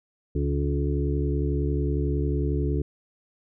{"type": "harmonic tone with a mistuned harmonic", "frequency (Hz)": 71, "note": "C#2", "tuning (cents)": 42, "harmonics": [1, 2, 4, 5, 6], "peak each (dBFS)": [-25, -28, -31, -32, -33], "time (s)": [0.35, 2.82], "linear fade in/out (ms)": 5, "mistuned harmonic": 6, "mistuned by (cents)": 15, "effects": []}